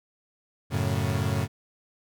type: chord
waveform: 35% pulse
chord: F# minor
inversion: none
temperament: equal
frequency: 92.5 / 110 / 138.59 Hz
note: F#2 / A2 / C#3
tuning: 0 / 0 / 0 cents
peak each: -27 dBFS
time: 0.7-1.48 s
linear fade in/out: 50 ms
effects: none